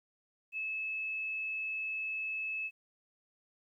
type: tone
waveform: sine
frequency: 2600 Hz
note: E7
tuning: 24 cents flat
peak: -34 dBFS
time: 0.52-2.71 s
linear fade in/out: 50 ms
effects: 12-bit